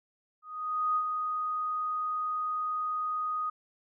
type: tone with ADSR envelope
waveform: sine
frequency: 1244.5 Hz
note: D#6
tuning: in tune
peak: -24 dBFS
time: 0.42-3.5 s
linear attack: 540 ms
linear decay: 68 ms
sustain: -5 dB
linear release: 7 ms
effects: none